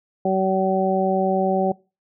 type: harmonic tone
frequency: 190 Hz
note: F#3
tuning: 46 cents sharp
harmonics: 1 / 2 / 3 / 4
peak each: -23 / -23 / -23 / -23 dBFS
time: 0.25-1.72 s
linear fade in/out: 5 ms
effects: noise-tail reverb RT60 0.3 s tail -23 dB re dry